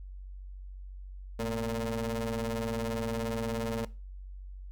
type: ring-modulated tone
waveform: 30% pulse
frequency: 116.54 Hz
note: A#2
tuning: in tune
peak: -25 dBFS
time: 1.39-3.85 s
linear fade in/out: 5 ms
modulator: 341 Hz
effects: noise-tail reverb RT60 0.3 s tail -19 dB re dry + added 47 Hz sine -41 dBFS peak until 4.71 s